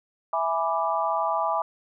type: chord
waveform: sine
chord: E dominant seventh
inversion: none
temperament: equal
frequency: 659.3 / 830.6 / 987.8 / 1174.7 Hz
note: E5 / G#5 / B5 / D6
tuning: 0 / 0 / 0 / 0 cents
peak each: -28 dBFS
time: 0.33-1.62 s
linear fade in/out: 2 ms
effects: none